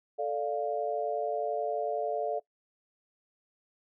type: chord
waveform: sine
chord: D minor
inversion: second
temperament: equal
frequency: 440 / 587.3 / 698.5 Hz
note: A4 / D5 / F5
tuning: 0 / 0 / 0 cents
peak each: -33 dBFS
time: 0.18-2.4 s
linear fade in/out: 20 ms
effects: noise-tail reverb RT60 0.1 s tail -20 dB re dry